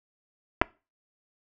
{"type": "clicks", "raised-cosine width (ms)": 0.5, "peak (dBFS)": -5, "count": 2, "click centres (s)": [0.615, 0.618], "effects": ["noise-tail reverb RT60 0.3 s tail -23 dB re dry"]}